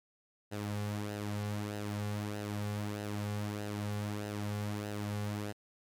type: tone with flanger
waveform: sawtooth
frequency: 103.83 Hz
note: G#2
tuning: in tune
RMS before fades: -37 dBFS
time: 0.51-5.53 s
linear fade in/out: 20 ms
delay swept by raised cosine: 0.87 to 3.17 ms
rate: 1.6 Hz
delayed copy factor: -0.55
effects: MP3 96 kbps